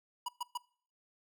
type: tone bursts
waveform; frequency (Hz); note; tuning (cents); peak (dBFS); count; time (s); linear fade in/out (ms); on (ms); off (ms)
square; 972; B5; -28; -35; 3; 0.26-0.575; 5; 25; 120
effects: noise-tail reverb RT60 0.5 s tail -23 dB re dry